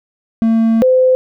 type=tone pair in turn; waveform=triangle / sine; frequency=225.7 / 513.5 Hz; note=A3 / C5; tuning=+44 / -33 cents; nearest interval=octave + major second; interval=1423 cents; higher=second; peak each=-7 dBFS; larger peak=neither; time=0.42-0.82 / 0.82-1.15 s; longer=first; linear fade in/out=0 ms; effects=none